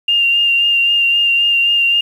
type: tone with vibrato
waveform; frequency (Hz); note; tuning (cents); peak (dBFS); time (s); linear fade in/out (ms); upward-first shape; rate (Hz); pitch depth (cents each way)
sine; 2794; F7; 0; -10; 0.08-2.01; 5; sine; 3.8; 20
effects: 7-bit